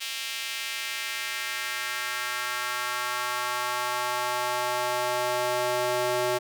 square tone with high-pass filter sweep, 123.47 Hz, B2, in tune, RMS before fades -29 dBFS, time 0-6.39 s, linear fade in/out 20 ms, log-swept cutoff 2900 to 480 Hz, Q 1.6, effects none

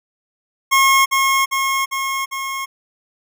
25% pulse tone with echo, 1082 Hz, C#6, 42 cents flat, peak -7 dBFS, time 0.71-1.06 s, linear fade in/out 20 ms, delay 400 ms, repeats 4, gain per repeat -3 dB, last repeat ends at 2.66 s, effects none

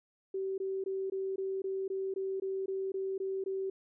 sine tone bursts, 384.4 Hz, G4, 34 cents flat, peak -32 dBFS, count 13, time 0.34-3.7 s, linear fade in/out 5 ms, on 240 ms, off 20 ms, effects none

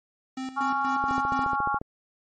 square tone with tremolo, 261.6 Hz, C4, in tune, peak -31 dBFS, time 0.37-1.56 s, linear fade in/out 5 ms, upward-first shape square, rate 4.2 Hz, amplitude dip 70%
harmonic tone, 277.2 Hz, C#4, in tune, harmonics 3 / 4 / 5, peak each -27 / -28 / -29 dBFS, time 0.56-1.79 s, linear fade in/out 20 ms
click train, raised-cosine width 2 ms, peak -21 dBFS, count 12, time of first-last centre 1.04-1.815 s, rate 14.2 Hz
effects MP3 32 kbps

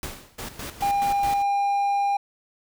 pink noise with exponential decay, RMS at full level -30 dBFS, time 0.03-0.49 s, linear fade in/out 1 ms, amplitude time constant 98 ms
pink noise with tremolo, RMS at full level -34 dBFS, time 0.38-1.43 s, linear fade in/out 10 ms, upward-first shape square, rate 4.7 Hz, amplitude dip 70%
triangle tone, 803 Hz, G5, 41 cents sharp, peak -18 dBFS, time 0.82-2.17 s, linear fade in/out 5 ms
effects none

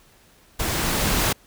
pink noise with level ramp, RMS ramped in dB -25 to -20 dBFS, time 0.59-1.33 s, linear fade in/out 10 ms, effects pink hiss -55 dBFS RMS until 1.46 s

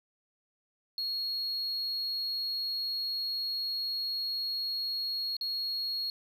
triangle tone with dropouts, 4306 Hz, C8, 49 cents sharp, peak -29 dBFS, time 0.98-6.1 s, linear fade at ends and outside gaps 1 ms, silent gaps 5.367-5.411 s, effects tanh soft clip ceiling -25 dBFS

